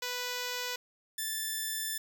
5% pulse tone pair in turn, 493.9 / 1760.1 Hz, B4 / A6, 0 / 0 cents, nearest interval octave + minor seventh, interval 2200 cents, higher second, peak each -22 dBFS, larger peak neither, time 0.02-0.76 / 1.18-1.98 s, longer second, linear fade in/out 5 ms, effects 10-bit

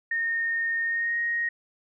sine tone with pitch glide, 1838 to 1872.3 Hz, A#6 to A#6, -25 to +7 cents, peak -24 dBFS, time 0.11-1.49 s, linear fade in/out 5 ms, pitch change +32 cents, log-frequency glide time 0.84-1.18 s, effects none

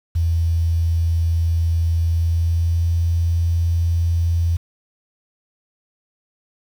sine tone with pitch glide, 83.2 to 84.51 Hz, E2 to E2, +17 to +44 cents, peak -15 dBFS, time 0.15-4.57 s, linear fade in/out 10 ms, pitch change +27 cents, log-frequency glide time 2.1-2.95 s, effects 7-bit

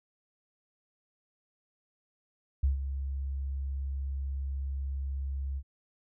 sine tone with ADSR envelope, 68.2 Hz, C#2, 28 cents flat, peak -21 dBFS, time 2.63-5.63 s, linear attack 8 ms, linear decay 130 ms, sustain -10 dB, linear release 58 ms, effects none

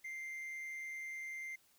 triangle tone with amplitude modulation, 2093 Hz, C7, in tune, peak -39 dBFS, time 0.04-1.56 s, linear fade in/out 10 ms, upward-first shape sine, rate 150 Hz, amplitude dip 30%, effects white hiss -70 dBFS RMS until 1.78 s

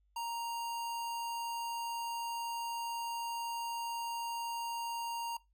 square tone, 933 Hz, A#5, 1 cent sharp, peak -37 dBFS, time 0.16-5.37 s, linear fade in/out 5 ms, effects noise-tail reverb RT60 0.2 s tail -20 dB re dry + added 50 Hz sine -69 dBFS peak until 5.53 s

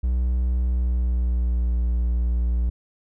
triangle tone with pitch glide, 61.74 to 59.43 Hz, B1 to A#1, 0 to +34 cents, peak -17 dBFS, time 0.03-2.7 s, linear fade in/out 10 ms, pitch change -66 cents, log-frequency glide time 0.64-1.72 s, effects none

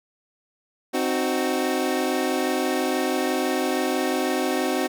25% pulse chord, C diminished, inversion none, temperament equal with one note detuned, 261.6 / 307.7 / 370 Hz, C4 / Eb4 / Gb4, 0 / -19 / 0 cents, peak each -22 / -24 / -22 dBFS, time 0.93-4.88 s, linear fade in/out 20 ms, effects none

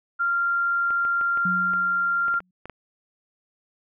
sine tone, 1388 Hz, F6, 11 cents flat, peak -20 dBFS, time 0.19-2.4 s, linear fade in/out 20 ms
clicks, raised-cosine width 0.5 ms, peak -23 dBFS, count 10, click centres 0.906 / 1.051 / 1.212 / 1.374 / 1.736 / 2.282 / 2.341 / 2.404 / 2.656 / 2.697 s
sine tone with exponential decay, 181.8 Hz, F#3, 30 cents flat, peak -25 dBFS, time 1.45-2.51 s, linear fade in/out 5 ms, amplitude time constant 230 ms
effects none

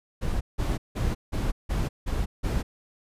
brown noise bursts, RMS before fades -26 dBFS, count 7, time 0.21-2.63 s, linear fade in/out 20 ms, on 200 ms, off 170 ms, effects resampled to 32000 Hz

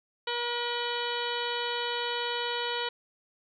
harmonic tone with a mistuned harmonic, 478.7 Hz, A#4, 46 cents sharp, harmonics 1 / 2 / 3 / 4 / 5 / 6 / 7 / 8 / 9, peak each -35 / -35 / -38 / -40 / -42 / -37 / -42 / -39 / -43 dBFS, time 0.27-2.89 s, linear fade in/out 5 ms, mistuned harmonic 6, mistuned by +75 cents, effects none

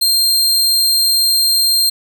sawtooth tone, 4186 Hz, C8, in tune, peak -8 dBFS, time 0.01-1.9 s, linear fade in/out 10 ms, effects none

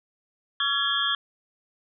sine tone cluster, 1131 / 1367 / 1681 / 3226 / 3442 Hz, C#6 / F6 / G#6 / G7 / A7, +34 / -37 / +20 / +49 / -39 cents, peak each -31 / -31 / -29 / -26 / -29 dBFS, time 0.6-1.15 s, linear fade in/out 2 ms, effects none

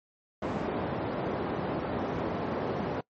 white band-pass noise, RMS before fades -32 dBFS, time 0.42-3.01 s, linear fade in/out 5 ms, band 100 to 610 Hz, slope 12 dB/octave, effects noise-tail reverb RT60 0.1 s tail -23 dB re dry + MP3 32 kbps

